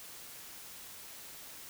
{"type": "silence", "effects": ["white hiss -49 dBFS RMS until 1.69 s"]}